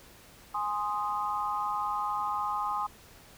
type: chord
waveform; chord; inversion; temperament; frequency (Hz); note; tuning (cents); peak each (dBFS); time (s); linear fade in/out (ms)
sine; Ab major; none; equal; 830.6 / 1046.5 / 1244.5; Ab5 / C6 / Eb6; 0 / 0 / 0; -33; 0.54-2.87; 10
effects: pink hiss -54 dBFS RMS until 3.37 s